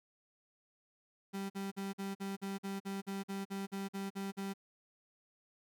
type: tone bursts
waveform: 35% pulse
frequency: 196 Hz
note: G3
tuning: in tune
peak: -36 dBFS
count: 15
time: 1.33-4.538 s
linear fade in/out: 20 ms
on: 170 ms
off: 47 ms
effects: none